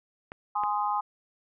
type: clicks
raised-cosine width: 0.5 ms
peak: -24 dBFS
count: 2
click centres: 0.319 / 0.636 s
type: chord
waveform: sine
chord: Ab major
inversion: none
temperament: just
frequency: 830.6 / 1038.3 / 1245.9 Hz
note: Ab5 / C6 / Eb6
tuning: 0 / -14 / +2 cents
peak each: -28 / -30 / -32 dBFS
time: 0.55-1.01 s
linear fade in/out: 10 ms
effects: none